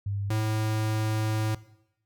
sine / square tone pair in turn, 100 / 108.81 Hz, G2 / A2, +35 / -19 cents, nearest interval minor second, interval 146 cents, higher second, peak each -27 / -25 dBFS, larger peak second, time 0.06-0.3 / 0.3-1.55 s, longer second, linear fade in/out 5 ms, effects noise-tail reverb RT60 0.8 s tail -18 dB re dry

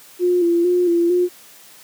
sine tone with vibrato, 349.2 Hz, F4, in tune, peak -13 dBFS, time 0.19-1.29 s, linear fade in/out 50 ms, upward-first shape square, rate 2.2 Hz, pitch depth 38 cents each way, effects white hiss -45 dBFS RMS until 1.83 s + high-pass 150 Hz 12 dB/octave

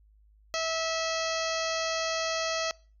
harmonic tone with a mistuned harmonic, 650 Hz, E5, 24 cents flat, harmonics 1 / 2 / 3 / 4 / 5 / 6 / 7 / 8 / 9 / 10, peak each -32 / -35 / -37 / -38 / -39 / -40 / -40 / -41 / -42 / -42 dBFS, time 0.54-2.71 s, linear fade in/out 0 ms, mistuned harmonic 6, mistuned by +100 cents, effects noise-tail reverb RT60 0.4 s tail -25 dB re dry + added 52 Hz sine -57 dBFS peak until 3 s

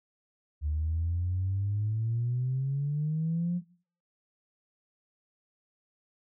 sine exponential sweep, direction up, 73.42 to 180 Hz, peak -26 dBFS, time 0.61-3.62 s, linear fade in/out 50 ms, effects noise-tail reverb RT60 0.5 s tail -22 dB re dry + tanh soft clip ceiling -22 dBFS

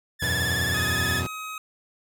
sawtooth tone with vibrato, 1728 Hz, A6, 32 cents flat, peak -21 dBFS, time 0.19-1.23 s, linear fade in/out 50 ms, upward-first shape sine, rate 19 Hz, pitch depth 55 cents each way
sawtooth chord, E suspended second, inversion none, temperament equal, 82.41 / 92.5 / 123.47 Hz, E2 / F#2 / B2, 0 / 0 / 0 cents, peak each -27 dBFS, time 0.22-1.27 s, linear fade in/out 5 ms
25% pulse tone with pitch glide, 1256 to 1266.2 Hz, D#6 to D#6, +16 to +30 cents, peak -29 dBFS, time 0.74-1.58 s, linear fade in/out 2 ms, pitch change +14 cents, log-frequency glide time 0.88-1.23 s
effects none

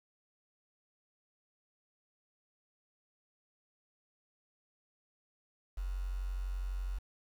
sine tone with quantisation, 46 Hz, F#1, 9 cents flat, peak -34 dBFS, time 5.77-6.99 s, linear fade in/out 10 ms, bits 9, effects none

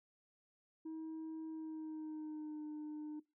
sine tone with pitch glide, 318.9 to 302.7 Hz, D#4 to D#4, +43 to -48 cents, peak -40 dBFS, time 0.85-3.2 s, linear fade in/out 10 ms, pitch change -91 cents, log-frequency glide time 1.48-2.65 s, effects noise-tail reverb RT60 0.2 s tail -19 dB re dry + tanh soft clip ceiling -42 dBFS

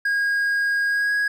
triangle tone with pitch glide, 1634 to 1655.9 Hz, G#6 to G#6, -29 to -6 cents, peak -17 dBFS, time 0.05-1.28 s, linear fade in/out 5 ms, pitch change +23 cents, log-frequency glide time 0.87-1.13 s, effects none

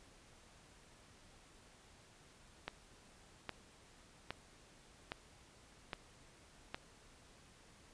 click train, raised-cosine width 0.3 ms, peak -24 dBFS, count 6, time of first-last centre 2.68-6.745 s, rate 1.23 Hz, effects pink hiss -63 dBFS RMS until 7.93 s + resampled to 22050 Hz

